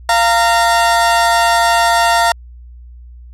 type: tone pair together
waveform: 30% pulse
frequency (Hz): 691 / 922.4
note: F5 / A#5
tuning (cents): -19 / -19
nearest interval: perfect fourth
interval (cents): 500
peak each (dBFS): -10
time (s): 0.09-2.32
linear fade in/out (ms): 2
effects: added 60 Hz sine -33 dBFS peak until 3.33 s + low-pass 11000 Hz 12 dB/octave